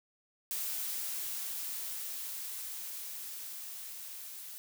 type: noise with level ramp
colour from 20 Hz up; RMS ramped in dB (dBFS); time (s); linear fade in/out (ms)
blue; -36 to -46; 0.51-4.58; 0
effects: none